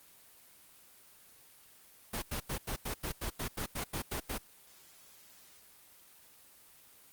pink noise bursts, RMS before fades -36 dBFS, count 13, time 2.13-4.383 s, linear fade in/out 10 ms, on 93 ms, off 87 ms, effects white hiss -59 dBFS RMS until 7.12 s + Opus 24 kbps

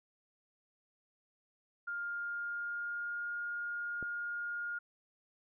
sine tone with pitch glide, 1406 to 1420.7 Hz, F6 to F6, +11 to +29 cents, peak -36 dBFS, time 1.87-4.79 s, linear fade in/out 10 ms, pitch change +18 cents, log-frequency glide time 2.01-3.31 s
click, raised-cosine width 2 ms, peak -32 dBFS, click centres 4.027 s
effects none

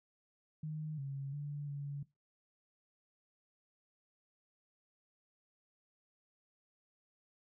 sine tone with pitch steps, 154.3 / 137.8 / 145.3 / 142.4 Hz, D#3 / C#3 / D3 / C#3, -14 / -10 / -18 / +47 cents, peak -38 dBFS, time 0.63-2.03 s, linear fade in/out 5 ms, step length 350 ms, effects noise-tail reverb RT60 0.2 s tail -19 dB re dry

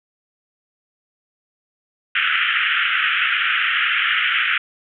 pink band-pass noise, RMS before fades -19 dBFS, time 2.15-4.58 s, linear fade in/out 5 ms, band 1300 to 3200 Hz, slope 96 dB/octave, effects none

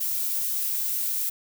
violet noise, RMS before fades -27 dBFS, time 0-1.3 s, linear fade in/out 10 ms, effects none

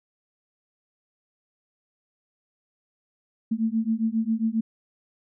sine beating tone pair, 220 / 227.4 Hz, A3 / A#3, 0 / -43 cents, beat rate 7.4 Hz, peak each -25 dBFS, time 3.51-4.61 s, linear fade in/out 10 ms, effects none

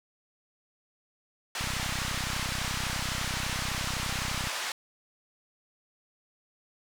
pink band-pass noise, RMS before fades -34 dBFS, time 1.55-4.72 s, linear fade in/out 2 ms, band 1000 to 7500 Hz, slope 12 dB/octave
click train, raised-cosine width 5 ms, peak -24 dBFS, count 92, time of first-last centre 1.61-4.472 s, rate 31.8 Hz
effects none

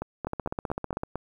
two click trains, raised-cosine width 1 ms, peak -17 / -16 dBFS, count 6 / 13, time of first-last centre 0.02-1.156 / 0.27-1.034 s, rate 4.4 / 15.7 Hz, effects 9-bit

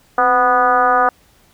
sine tone with frequency modulation, 987.8 Hz, B5, in tune, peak -10 dBFS, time 0.18-1.09 s, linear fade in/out 2 ms, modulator 242 Hz, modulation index 1.9, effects pink hiss -53 dBFS RMS until 1.53 s

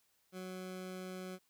20% pulse tone, 185 Hz, F#3, in tune, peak -38 dBFS, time 0.32-1.39 s, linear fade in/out 50 ms, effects white hiss -75 dBFS RMS until 1.49 s

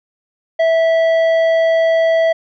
triangle tone with tanh clipping, 655 Hz, E5, 11 cents flat, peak -12 dBFS, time 0.59-2.33 s, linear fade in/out 10 ms, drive 13 dB, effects none

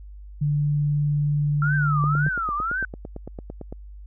sine tone, 146.8 Hz, D3, in tune, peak -19 dBFS, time 0.41-2.29 s, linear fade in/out 10 ms
sine tone with vibrato, 1350 Hz, E6, 41 cents sharp, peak -23 dBFS, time 1.62-2.85 s, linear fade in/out 2 ms, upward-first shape triangle, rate 1.9 Hz, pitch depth 280 cents each way
click train, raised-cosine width 2 ms, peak -21 dBFS, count 16, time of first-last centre 2.04-3.725 s, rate 8.9 Hz
effects added 50 Hz sine -38 dBFS peak until 4.06 s

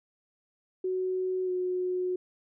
sine tone with pitch glide, 371.3 to 364.7 Hz, F#4 to F#4, +6 to -25 cents, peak -27 dBFS, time 0.84-2.16 s, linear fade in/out 5 ms, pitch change -31 cents, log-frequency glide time 1.45-1.5 s, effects none

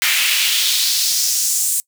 pink noise with high-pass filter sweep, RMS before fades -17 dBFS, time 0.02-1.8 s, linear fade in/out 0 ms, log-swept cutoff 2100 to 8400 Hz, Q 2.1, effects noise-tail reverb RT60 0.1 s tail -23 dB re dry

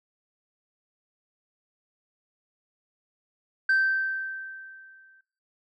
sine tone with exponential decay, 1556 Hz, G6, 13 cents flat, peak -16 dBFS, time 3.69-5.21 s, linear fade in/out 5 ms, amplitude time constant 330 ms, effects noise-tail reverb RT60 0.4 s tail -20 dB re dry + tanh soft clip ceiling -17 dBFS

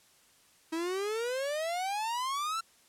45% pulse exponential sweep, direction up, 317.7 to 1368 Hz, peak -31 dBFS, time 0.72-2.61 s, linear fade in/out 10 ms, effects white hiss -63 dBFS RMS until 2.88 s + low-pass 11000 Hz 12 dB/octave

